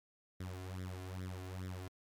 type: tone with flanger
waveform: sawtooth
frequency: 92.5 Hz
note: F#2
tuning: in tune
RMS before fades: -44 dBFS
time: 0.4-1.88 s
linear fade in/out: 5 ms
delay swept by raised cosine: 0.54 to 2.94 ms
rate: 2.4 Hz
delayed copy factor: +0.85
effects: MP3 96 kbps